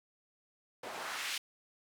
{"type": "noise with band-pass filter sweep", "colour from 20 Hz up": "white", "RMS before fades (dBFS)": -40, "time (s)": [0.83, 1.38], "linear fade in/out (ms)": 5, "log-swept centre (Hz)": [500, 3300], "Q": 1.1, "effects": []}